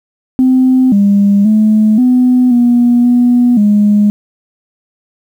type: tone with pitch steps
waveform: sine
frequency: 257.7 / 201.1 / 215.3 / 250.8 / 241.1 / 243.9 / 207.2 Hz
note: C4 / G3 / A3 / B3 / B3 / B3 / G#3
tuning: -26 / +44 / -37 / +27 / -41 / -21 / -4 cents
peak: -4 dBFS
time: 0.39-4.1 s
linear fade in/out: 0 ms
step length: 530 ms
effects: tanh soft clip ceiling -1 dBFS + 7-bit